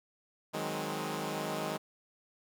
10% pulse chord, Ab dominant seventh, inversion second, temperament equal, 155.56 / 185 / 207.7 / 261.6 Hz, Eb3 / Gb3 / Ab3 / C4, 0 / 0 / 0 / 0 cents, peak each -30 / -33 / -30 / -35 dBFS, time 0.53-1.78 s, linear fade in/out 20 ms, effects none

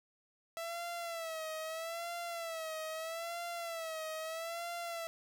sawtooth tone with vibrato, 659.3 Hz, E5, in tune, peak -35 dBFS, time 0.57-5.07 s, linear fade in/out 0 ms, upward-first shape sine, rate 0.78 Hz, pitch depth 78 cents each way, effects none

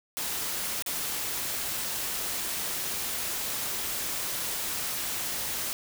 white noise with dropouts, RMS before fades -32 dBFS, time 0.17-5.73 s, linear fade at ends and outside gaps 0 ms, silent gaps 0.823-0.862 s, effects none

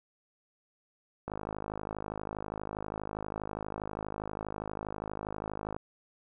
click train, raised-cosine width 1 ms, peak -22 dBFS, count 236, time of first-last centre 1.28-5.765 s, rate 52.4 Hz, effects none

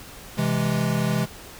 square chord, C augmented, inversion none, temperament equal, 130.81 / 164.81 / 207.7 Hz, C3 / E3 / G#3, 0 / 0 / 0 cents, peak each -26 / -26 / -26 dBFS, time 0.37-1.26 s, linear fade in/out 20 ms, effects pink hiss -42 dBFS RMS until 1.59 s

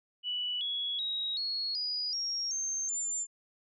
sine tone with pitch steps, 2957 / 3358 / 3813 / 4329 / 4916 / 5582 / 6338 / 7197 Hz, F#7 / G#7 / A#7 / C#8 / D#8 / F8 / G8 / A8, -2 / +18 / +38 / -42 / -22 / -2 / +18 / +38 cents, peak -31 dBFS, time 0.23-3.27 s, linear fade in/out 50 ms, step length 380 ms, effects none

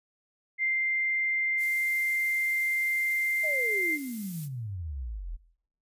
sine tone, 2093 Hz, C7, in tune, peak -24 dBFS, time 0.58-3.99 s, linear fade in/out 50 ms
violet noise, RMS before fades -41 dBFS, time 1.57-4.49 s, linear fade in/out 50 ms
sine exponential sweep, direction down, 651 to 38.17 Hz, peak -33 dBFS, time 3.43-5.37 s, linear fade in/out 20 ms
effects noise-tail reverb RT60 0.7 s tail -18 dB re dry + resampled to 32000 Hz

